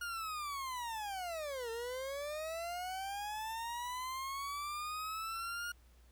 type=linear two-way sweep; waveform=40% pulse; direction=down then up; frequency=1434 to 450 to 1434 Hz; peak=-38 dBFS; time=0.01-5.72 s; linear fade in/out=5 ms; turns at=1.7 s; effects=added 60 Hz sine -60 dBFS peak until 6.11 s + pink hiss -70 dBFS RMS until 6.11 s